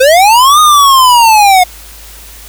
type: linear two-way sweep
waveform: square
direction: up then down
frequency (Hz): 496.2 to 1244.5 to 714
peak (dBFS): -3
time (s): 0-1.64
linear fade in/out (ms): 10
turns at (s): 0.6
effects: added 53 Hz sine -33 dBFS peak until 2.48 s + white hiss -33 dBFS RMS until 2.48 s